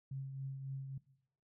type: tone with tremolo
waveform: sine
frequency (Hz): 135.2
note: C#3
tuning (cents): -43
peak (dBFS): -38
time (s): 0.11-0.98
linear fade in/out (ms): 5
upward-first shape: triangle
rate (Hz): 3.6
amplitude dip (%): 50
effects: noise-tail reverb RT60 0.8 s tail -19 dB re dry